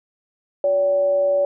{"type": "tone with frequency modulation", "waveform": "sine", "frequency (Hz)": 570, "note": "C#5", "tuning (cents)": 48, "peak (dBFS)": -15, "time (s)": [0.64, 1.45], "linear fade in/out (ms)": 2, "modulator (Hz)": 209, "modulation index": 0.22, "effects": []}